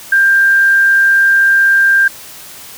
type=tone; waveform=sine; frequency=1589 Hz; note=G6; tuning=23 cents sharp; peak=-6 dBFS; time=0.12-2.08 s; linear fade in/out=5 ms; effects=white hiss -33 dBFS RMS until 2.77 s